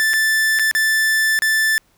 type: tone with dropouts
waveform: 45% pulse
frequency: 1760 Hz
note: A6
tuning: in tune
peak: -14 dBFS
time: 0-1.78 s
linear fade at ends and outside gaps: 0 ms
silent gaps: 0.134-0.138 / 0.589-0.595 / 0.713-0.75 / 1.39-1.421 s
effects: pink hiss -59 dBFS RMS until 1.97 s